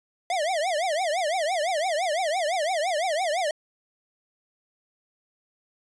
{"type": "tone with vibrato", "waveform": "square", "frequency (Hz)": 671, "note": "E5", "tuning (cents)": 31, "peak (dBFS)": -24, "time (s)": [0.3, 3.51], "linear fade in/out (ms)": 2, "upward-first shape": "triangle", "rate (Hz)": 5.9, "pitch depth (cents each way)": 280, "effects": ["resampled to 22050 Hz"]}